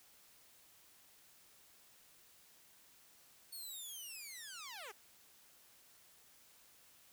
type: linear sweep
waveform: 10% pulse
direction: down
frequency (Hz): 4435 to 370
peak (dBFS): -39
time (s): 3.52-4.92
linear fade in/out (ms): 10
effects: white hiss -65 dBFS RMS until 7.12 s